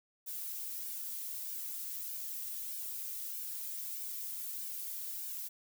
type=noise with flanger; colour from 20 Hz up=violet; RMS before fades=-41 dBFS; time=0.26-5.49 s; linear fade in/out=20 ms; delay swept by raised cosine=1.5 to 2.7 ms; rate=1.6 Hz; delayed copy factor=-0.75; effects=none